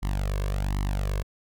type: tone with flanger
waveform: sawtooth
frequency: 48.84 Hz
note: G1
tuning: 6 cents flat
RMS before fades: -27 dBFS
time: 0.02-1.23 s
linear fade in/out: 20 ms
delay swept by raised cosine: 0.98 to 1.86 ms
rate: 1.3 Hz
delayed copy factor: +0.95
effects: none